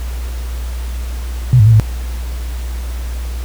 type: tone with pitch steps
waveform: sine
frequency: 125.4 / 105.2 / 113.6 / 108.7 Hz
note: B2 / G#2 / A#2 / A2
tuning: +27 / +23 / -44 / -21 cents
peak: -4 dBFS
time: 1.53-1.798 s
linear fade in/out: 0 ms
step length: 67 ms
effects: added 60 Hz sine -19 dBFS peak until 3.44 s + pink hiss -35 dBFS RMS until 3.44 s